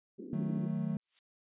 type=band-pass noise; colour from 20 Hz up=pink; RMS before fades=-44 dBFS; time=0.18-0.68 s; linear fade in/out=10 ms; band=220 to 380 Hz; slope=48 dB/octave
type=chord; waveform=triangle; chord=D# diminished; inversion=none; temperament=equal; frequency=155.56 / 185 / 220 Hz; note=D#3 / F#3 / A3; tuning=0 / 0 / 0 cents; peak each=-34 dBFS; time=0.33-0.97 s; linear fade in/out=2 ms
type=noise with exponential growth; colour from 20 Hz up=violet; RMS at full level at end=-46 dBFS; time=0.97-1.19 s; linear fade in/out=1 ms; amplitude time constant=46 ms
effects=resampled to 8000 Hz